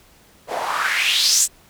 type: noise with band-pass filter sweep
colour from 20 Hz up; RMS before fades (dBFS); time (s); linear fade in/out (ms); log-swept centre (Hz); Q
white; -19; 0.47-1.48; 50; 530 to 8200; 4
effects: pink hiss -52 dBFS RMS until 1.69 s